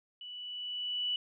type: tone with level ramp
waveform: sine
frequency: 2960 Hz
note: F#7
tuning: in tune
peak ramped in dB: -43 to -29 dBFS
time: 0.21-1.16 s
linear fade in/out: 2 ms
effects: none